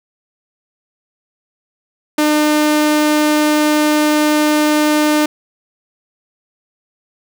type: tone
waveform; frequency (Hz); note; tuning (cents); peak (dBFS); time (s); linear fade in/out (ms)
sawtooth; 301.8; D4; +47; -7; 2.18-5.26; 5
effects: none